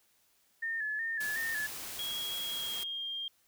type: tone with vibrato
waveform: sine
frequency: 1768 Hz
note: A6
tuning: 8 cents sharp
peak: -32 dBFS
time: 0.62-1.67 s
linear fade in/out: 10 ms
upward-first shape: square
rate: 2.7 Hz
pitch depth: 51 cents each way
type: noise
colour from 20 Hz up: white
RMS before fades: -42 dBFS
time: 1.2-2.84 s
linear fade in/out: 10 ms
type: tone with pitch glide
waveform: sine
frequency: 3302 to 3206 Hz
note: G#7 to G7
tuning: -11 to +38 cents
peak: -35 dBFS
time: 1.99-3.28 s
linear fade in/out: 2 ms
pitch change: -51 cents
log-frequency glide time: 2.4-3.06 s
effects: white hiss -70 dBFS RMS until 3.47 s